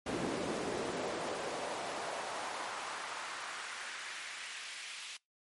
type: noise with high-pass filter sweep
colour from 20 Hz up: brown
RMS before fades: -40 dBFS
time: 0.06-5.17 s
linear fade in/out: 5 ms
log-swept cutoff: 270 to 2800 Hz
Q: 1.3
effects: noise-tail reverb RT60 0.2 s tail -25 dB re dry + MP3 48 kbps